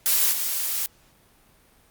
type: noise with level steps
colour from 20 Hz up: blue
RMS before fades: -20 / -26 dBFS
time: 0.06-0.86 s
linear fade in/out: 0 ms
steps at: 0.31 s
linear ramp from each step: 20 ms
effects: pink hiss -58 dBFS RMS until 1.9 s + Opus 48 kbps